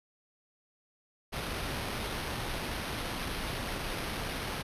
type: noise with sample-and-hold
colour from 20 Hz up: pink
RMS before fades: -36 dBFS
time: 1.32-4.63 s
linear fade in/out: 20 ms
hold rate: 7350 Hz
effects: resampled to 32000 Hz